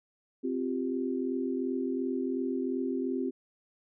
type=chord; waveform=sine; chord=C suspended fourth; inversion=none; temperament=equal; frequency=261.6 / 349.2 / 392 Hz; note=C4 / F4 / G4; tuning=0 / 0 / 0 cents; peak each=-31 / -35 / -35 dBFS; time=0.43-3.31 s; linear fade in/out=20 ms; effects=none